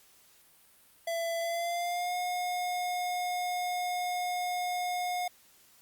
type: tone with pitch glide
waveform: square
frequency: 670 to 718.1 Hz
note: E5 to F5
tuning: +28 to +48 cents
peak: -31 dBFS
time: 1.07-5.28 s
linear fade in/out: 5 ms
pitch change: +120 cents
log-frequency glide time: 1.38-2.15 s
effects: white hiss -61 dBFS RMS until 5.81 s + Opus 48 kbps